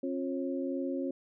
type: tone cluster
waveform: sine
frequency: 269.5 / 352.2 / 543 Hz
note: C#4 / F4 / C#5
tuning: -49 / +15 / -36 cents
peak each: -33 / -37 / -38 dBFS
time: 0.03-1.11 s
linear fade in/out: 5 ms
effects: none